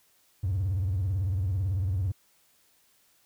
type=tone with vibrato; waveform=triangle; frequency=93.9 Hz; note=F#2; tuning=26 cents sharp; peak=-22 dBFS; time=0.43-2.12 s; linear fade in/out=10 ms; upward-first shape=sine; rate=18 Hz; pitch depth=190 cents each way; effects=tanh soft clip ceiling -21 dBFS + white hiss -65 dBFS RMS until 3.25 s